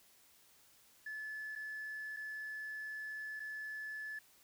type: tone with dropouts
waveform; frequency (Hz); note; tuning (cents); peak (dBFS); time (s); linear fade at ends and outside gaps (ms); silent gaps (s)
sine; 1728; A6; -32; -40; 1.06-4.19; 5; 1.553-1.559 / 2.164-2.169 / 3.396-3.401
effects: tanh soft clip ceiling -38 dBFS + white hiss -66 dBFS RMS until 4.43 s